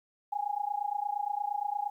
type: tone with amplitude modulation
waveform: sine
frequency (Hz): 822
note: G#5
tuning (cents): -18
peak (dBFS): -26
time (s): 0.32-1.9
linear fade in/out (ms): 10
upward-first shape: sine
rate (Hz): 28.6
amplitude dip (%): 90
effects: 11-bit